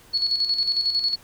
sine tone with tremolo, 4382 Hz, C#8, 21 cents flat, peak -18 dBFS, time 0.13-1.16 s, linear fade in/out 20 ms, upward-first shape square, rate 11 Hz, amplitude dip 55%, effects pink hiss -51 dBFS RMS until 1.23 s

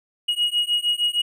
triangle beating tone pair, 2889 / 2895.5 Hz, F#7 / F#7, -42 / -38 cents, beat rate 6.5 Hz, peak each -21 dBFS, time 0.28-1.22 s, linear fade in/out 10 ms, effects none

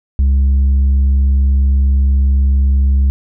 sine tone with tanh clipping, 67.8 Hz, C#2, 38 cents flat, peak -9 dBFS, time 0.19-3.1 s, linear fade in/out 0 ms, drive 3 dB, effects none

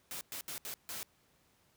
white noise bursts at uneven times, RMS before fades -42 dBFS, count 5, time 0.11-0.21 / 0.32-0.41 / 0.48-0.58 / 0.65-0.74 / 0.89-1.03 s, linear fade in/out 0 ms, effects pink hiss -70 dBFS RMS until 1.76 s + high-pass 60 Hz 12 dB/octave

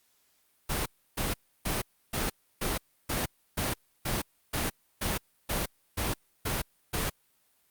pink noise bursts, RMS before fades -30 dBFS, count 14, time 0.69-7.1 s, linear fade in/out 10 ms, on 170 ms, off 310 ms, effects white hiss -69 dBFS RMS until 7.7 s + Opus 48 kbps

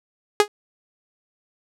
sawtooth tone with exponential decay, 415.3 Hz, G#4, in tune, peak -4 dBFS, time 0.4-0.48 s, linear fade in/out 1 ms, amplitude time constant 17 ms, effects low-pass 10000 Hz 12 dB/octave

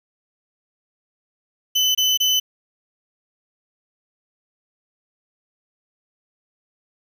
35% pulse tone bursts, 3019 Hz, F#7, 34 cents sharp, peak -14 dBFS, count 3, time 1.75-2.4 s, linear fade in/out 10 ms, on 200 ms, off 25 ms, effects 8-bit

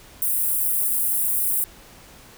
white high-pass noise, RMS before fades -22 dBFS, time 0.22-1.64 s, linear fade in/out 0 ms, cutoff 9000 Hz, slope 48 dB/octave, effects pink hiss -47 dBFS RMS until 2.37 s

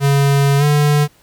square tone with pitch glide, 140 to 147.22 Hz, C#3 to D3, +18 to +5 cents, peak -11 dBFS, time 0-1.08 s, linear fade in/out 50 ms, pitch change +87 cents, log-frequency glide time 0.58-0.64 s, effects pink hiss -52 dBFS RMS until 1.22 s

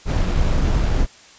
brown noise with sample-and-hold, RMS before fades -17 dBFS, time 0.05-1.07 s, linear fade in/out 50 ms, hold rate 6300 Hz, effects white hiss -46 dBFS RMS until 1.38 s + resampled to 16000 Hz

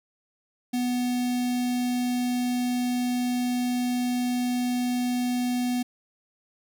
square tone with notch filter, 246.9 Hz, B3, in tune, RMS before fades -26 dBFS, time 0.73-5.83 s, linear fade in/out 10 ms, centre 1300 Hz, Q 0.93, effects none

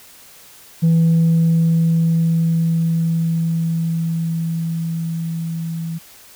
sine tone with level ramp, 164.81 Hz, E3, in tune, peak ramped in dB -8 to -22 dBFS, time 0.82-5.99 s, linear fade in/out 20 ms, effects tanh soft clip ceiling -9 dBFS + white hiss -44 dBFS RMS until 6.35 s

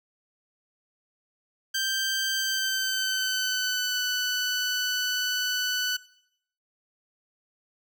15% pulse tone with pitch glide, 1568 to 1492.9 Hz, G6 to F#6, 0 to +15 cents, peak -19 dBFS, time 1.74-5.97 s, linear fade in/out 10 ms, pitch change -85 cents, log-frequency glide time 2.32-3.98 s, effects noise-tail reverb RT60 0.7 s tail -19 dB re dry

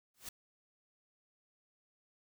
white noise with exponential growth, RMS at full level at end -40 dBFS, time 0.14-0.29 s, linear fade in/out 5 ms, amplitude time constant 31 ms, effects none

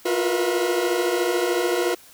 40% pulse tone cluster, 343.5 / 357.2 / 463.8 / 486.9 / 654 Hz, F4 / F4 / A#4 / B4 / E5, -29 / +39 / -9 / -25 / -14 cents, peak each -29 / -22 / -30 / -25 / -31 dBFS, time 0.05-1.95 s, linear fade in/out 10 ms, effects white hiss -49 dBFS RMS until 2.13 s

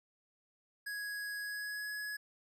square tone with pitch glide, 1664 to 1684.3 Hz, G#6 to G#6, +3 to +24 cents, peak -39 dBFS, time 0.86-2.17 s, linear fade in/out 10 ms, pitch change +21 cents, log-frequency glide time 1.39-1.92 s, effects none

